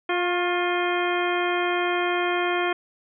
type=harmonic tone with a mistuned harmonic; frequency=352.7 Hz; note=F4; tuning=17 cents sharp; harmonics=1 / 2 / 3 / 4 / 5 / 6 / 7 / 9; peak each=-25 / -28 / -30 / -31 / -32 / -33 / -33 / -35 dBFS; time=0.09-2.73 s; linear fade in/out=5 ms; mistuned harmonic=3; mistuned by=+37 cents; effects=none